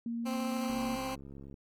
sine tone, 233.1 Hz, A#3, in tune, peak -33 dBFS, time 0.06-0.96 s, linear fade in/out 2 ms
15% pulse tone with vibrato, 262.2 Hz, C4, 4 cents sharp, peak -29 dBFS, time 0.25-1.16 s, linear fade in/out 20 ms, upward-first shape sine, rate 14 Hz, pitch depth 11 cents each way
click train, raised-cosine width 3 ms, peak -36 dBFS, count 59, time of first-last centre 0.7-1.542 s, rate 68.9 Hz
effects AAC 48 kbps

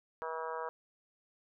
harmonic tone, 161.2 Hz, E3, 38 cents flat, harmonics 3 / 4 / 5 / 6 / 7 / 8 / 9 / 10, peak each -41 / -45 / -49 / -41 / -46 / -46 / -52 / -50 dBFS, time 0.22-0.69 s, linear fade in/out 0 ms, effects none

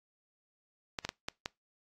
clicks, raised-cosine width 0.2 ms, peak -17 dBFS, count 5, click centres 0.988 / 1.05 / 1.091 / 1.285 / 1.459 s, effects noise-tail reverb RT60 0.2 s tail -25 dB re dry + AAC 48 kbps

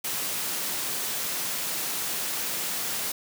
white high-pass noise, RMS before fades -30 dBFS, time 0.04-3.12 s, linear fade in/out 5 ms, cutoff 120 Hz, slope 24 dB/octave, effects none

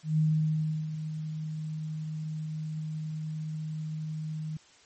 sine tone with ADSR envelope, 155.7 Hz, D#3, 2 cents sharp, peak -21 dBFS, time 0.03-4.57 s, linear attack 150 ms, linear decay 720 ms, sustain -11 dB, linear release 3 ms, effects white hiss -58 dBFS RMS until 4.85 s + MP3 32 kbps

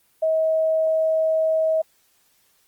sine tone, 638 Hz, D#5, 43 cents sharp, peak -17 dBFS, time 0.22-1.82 s, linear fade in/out 10 ms, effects white hiss -62 dBFS RMS until 2.67 s + Opus 24 kbps

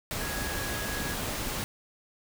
sine tone in noise, 1661.2 Hz, G#6, in tune, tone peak -38 dBFS, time 0.21-1.14 s, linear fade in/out 0 ms, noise pink, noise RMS -33 dBFS, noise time 0.11-1.64 s, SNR -8 dB, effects none

